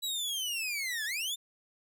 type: linear two-way sweep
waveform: sawtooth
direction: down then up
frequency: 3951 to 1660 to 3655 Hz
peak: -29 dBFS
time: 0.02-1.36 s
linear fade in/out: 20 ms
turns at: 1.05 s
effects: none